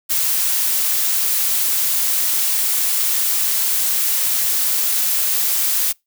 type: noise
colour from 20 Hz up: blue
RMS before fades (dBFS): -18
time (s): 0.09-5.93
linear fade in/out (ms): 20
effects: noise-tail reverb RT60 0.2 s tail -26 dB re dry